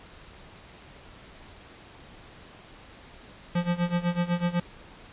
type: tone with tremolo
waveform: square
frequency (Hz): 174.61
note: F3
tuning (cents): 0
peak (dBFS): -22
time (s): 3.55-4.6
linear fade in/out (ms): 5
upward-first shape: sine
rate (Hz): 8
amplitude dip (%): 85
effects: pink hiss -49 dBFS RMS until 5.12 s + resampled to 8000 Hz